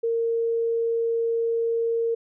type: tone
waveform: sine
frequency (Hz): 460.5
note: A#4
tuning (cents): -21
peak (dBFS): -21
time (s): 0.03-2.15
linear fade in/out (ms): 10
effects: none